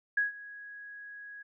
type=tone with ADSR envelope; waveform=sine; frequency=1661.2 Hz; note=G#6; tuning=in tune; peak=-23 dBFS; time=0.17-1.43 s; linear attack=6 ms; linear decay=140 ms; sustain=-20 dB; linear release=13 ms; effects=none